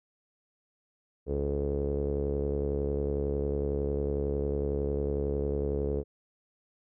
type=tone with low-pass filter; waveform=sawtooth; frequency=71 Hz; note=C#2; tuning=42 cents sharp; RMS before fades=-30 dBFS; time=1.26-6.04 s; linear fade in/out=50 ms; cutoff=450 Hz; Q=7.4; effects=none

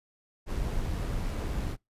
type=noise with amplitude modulation; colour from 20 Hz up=brown; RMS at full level=-30 dBFS; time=0.46-1.77 s; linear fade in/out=50 ms; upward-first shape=sine; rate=95.3 Hz; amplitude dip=25%; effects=noise-tail reverb RT60 0.2 s tail -26 dB re dry + resampled to 32000 Hz

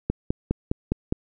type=click train; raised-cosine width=3 ms; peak=-9 dBFS; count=6; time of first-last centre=0.1-1.125 s; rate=4.88 Hz; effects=none

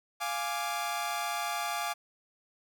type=chord; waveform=sawtooth; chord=D diminished; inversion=first; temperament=equal; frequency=698.5 / 830.6 / 1174.7 Hz; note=F5 / Ab5 / D6; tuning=0 / 0 / 0 cents; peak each=-32 dBFS; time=0.2-1.94 s; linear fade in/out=20 ms; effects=none

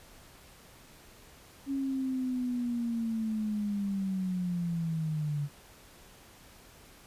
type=linear sweep; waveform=sine; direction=down; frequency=276.5 to 142.4 Hz; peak=-29 dBFS; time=1.66-5.49 s; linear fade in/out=50 ms; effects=pink hiss -55 dBFS RMS until 7.06 s + resampled to 32000 Hz

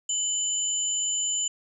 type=tone pair together; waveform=sine; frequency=2984 / 7091 Hz; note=F#7 / A8; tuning=+14 / +12 cents; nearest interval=octave + minor third; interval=1498 cents; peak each=-32 / -25 dBFS; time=0.09-1.48 s; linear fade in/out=5 ms; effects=none

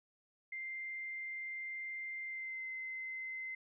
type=tone with pitch glide; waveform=sine; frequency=2093 to 2062 Hz; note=C7 to C7; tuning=0 to -26 cents; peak=-40 dBFS; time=0.52-3.55 s; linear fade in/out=5 ms; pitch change=-26 cents; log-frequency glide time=2.24-2.7 s; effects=none

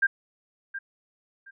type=tone with echo; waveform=sine; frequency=1593 Hz; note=G6; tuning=27 cents sharp; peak=-18 dBFS; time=0.02-0.07 s; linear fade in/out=10 ms; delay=720 ms; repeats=2; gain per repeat=-13 dB; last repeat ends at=1.51 s; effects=none

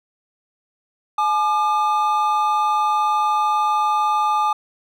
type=tone pair together; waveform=triangle; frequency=849.7 / 1203 Hz; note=G#5 / D6; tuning=+39 / +41 cents; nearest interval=tritone; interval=602 cents; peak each=-17 dBFS; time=1.18-4.53 s; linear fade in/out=5 ms; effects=none

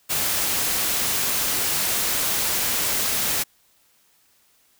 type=noise; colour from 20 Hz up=white; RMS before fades=-23 dBFS; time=0.09-3.44 s; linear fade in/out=20 ms; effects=white hiss -61 dBFS RMS until 4.79 s

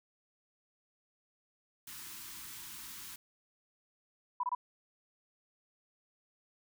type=band-stop noise; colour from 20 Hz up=white; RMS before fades=-47 dBFS; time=1.87-3.16 s; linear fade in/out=5 ms; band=380 to 870 Hz; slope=96 dB/octave
type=tone bursts; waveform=sine; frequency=987.8 Hz; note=B5; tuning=in tune; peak=-30 dBFS; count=3; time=4.4-4.55 s; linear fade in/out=5 ms; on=34 ms; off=24 ms
effects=none

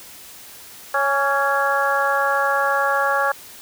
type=harmonic tone with a mistuned harmonic; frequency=277.2 Hz; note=C#4; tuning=in tune; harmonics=2 / 3 / 4 / 5 / 6; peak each=-23 / -23 / -23 / -23 / -23 dBFS; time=0.94-3.32 s; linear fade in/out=5 ms; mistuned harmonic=4; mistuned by=+31 cents; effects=white hiss -41 dBFS RMS until 3.61 s

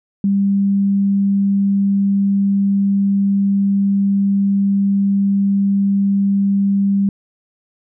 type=tone; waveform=sine; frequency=198.2 Hz; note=G3; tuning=19 cents sharp; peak=-12 dBFS; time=0.24-7.09 s; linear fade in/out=2 ms; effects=none

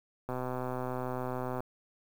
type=click train; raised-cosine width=1 ms; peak=-22 dBFS; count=168; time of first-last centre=0.29-1.605 s; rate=127 Hz; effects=8-bit

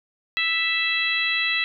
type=harmonic tone; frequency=659.3 Hz; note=E5; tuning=in tune; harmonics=2 / 3 / 4 / 5 / 6; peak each=-35 / -25 / -24 / -29 / -28 dBFS; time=0.37-1.64 s; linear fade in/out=0 ms; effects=none

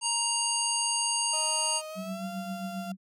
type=harmonic tone; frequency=935 Hz; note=A#5; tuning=5 cents sharp; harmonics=1 / 3 / 5 / 7 / 9 / 10; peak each=-33 / -33 / -33 / -33 / -33 / -33 dBFS; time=0.01-1.82 s; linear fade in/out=50 ms
type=tone with pitch glide; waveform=35% pulse; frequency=622.3 to 690.5 Hz; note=D#5 to F5; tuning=0 to -20 cents; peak=-36 dBFS; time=1.33-2.92 s; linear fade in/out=5 ms; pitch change=+180 cents; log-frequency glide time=1.88-2.27 s
type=tone with tremolo; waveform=sine; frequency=190 Hz; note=F#3; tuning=46 cents sharp; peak=-31 dBFS; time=1.95-2.97 s; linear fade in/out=50 ms; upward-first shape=triangle; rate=7.5 Hz; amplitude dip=75%
effects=none

